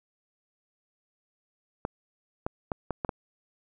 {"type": "clicks", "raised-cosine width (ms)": 1, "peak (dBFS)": -15, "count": 6, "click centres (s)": [1.851, 2.465, 2.718, 2.907, 3.048, 3.092], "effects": []}